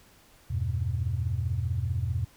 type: chord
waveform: sine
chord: E minor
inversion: none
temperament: equal with one note detuned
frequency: 82.41 / 98 / 122.76 Hz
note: E2 / G2 / B2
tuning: 0 / 0 / -10 cents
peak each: -30 dBFS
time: 0.5-2.25 s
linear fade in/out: 10 ms
effects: tanh soft clip ceiling -17 dBFS + pink hiss -58 dBFS RMS until 2.36 s